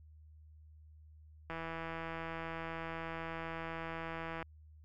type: click train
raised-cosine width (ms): 0.5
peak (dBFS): -27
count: 481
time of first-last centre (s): 1.5-4.427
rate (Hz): 164
effects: added 77 Hz sine -55 dBFS peak until 4.84 s